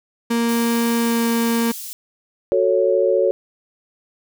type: tone with pitch glide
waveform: 35% pulse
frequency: 233.1 to 231.6 Hz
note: A#3 to A#3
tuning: 0 to -11 cents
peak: -15 dBFS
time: 0.3-1.72 s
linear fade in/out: 10 ms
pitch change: -11 cents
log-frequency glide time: 0.96-1.26 s
type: high-pass noise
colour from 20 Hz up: white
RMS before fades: -32 dBFS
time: 0.49-1.93 s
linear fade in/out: 0 ms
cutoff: 4700 Hz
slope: 12 dB/octave
type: chord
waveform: sine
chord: F# minor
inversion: none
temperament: just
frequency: 370 / 444 / 555 Hz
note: F#4 / A4 / C#5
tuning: 0 / +16 / +2 cents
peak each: -19 / -19 / -17 dBFS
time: 2.52-3.31 s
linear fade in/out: 0 ms
effects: none